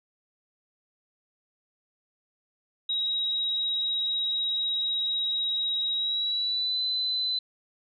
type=tone with pitch glide; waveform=sine; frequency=3821 to 4023 Hz; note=A#7 to B7; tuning=+42 to +31 cents; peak=-25 dBFS; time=2.89-7.39 s; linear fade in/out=5 ms; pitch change=+89 cents; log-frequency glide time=5.94-6.81 s; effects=none